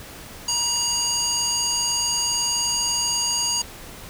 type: tone with band-pass filter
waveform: square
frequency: 952 Hz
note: A#5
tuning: 36 cents sharp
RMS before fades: -23 dBFS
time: 0.48-3.62 s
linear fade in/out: 5 ms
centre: 6100 Hz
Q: 3.7
effects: pink hiss -40 dBFS RMS until 4.09 s